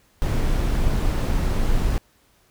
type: noise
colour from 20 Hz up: brown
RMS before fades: -20 dBFS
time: 0.22-1.98 s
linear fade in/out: 0 ms
effects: pink hiss -60 dBFS RMS until 2.5 s